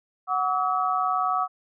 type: tone cluster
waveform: sine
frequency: 739 / 1144 / 1283 Hz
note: F#5 / D6 / E6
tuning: -2 / -46 / -47 cents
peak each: -26 dBFS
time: 0.27-1.48 s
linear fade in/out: 50 ms
effects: none